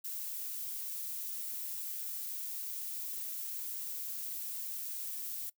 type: noise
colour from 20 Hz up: violet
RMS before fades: -40 dBFS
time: 0.04-5.5 s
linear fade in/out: 10 ms
effects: noise-tail reverb RT60 0.1 s tail -21 dB re dry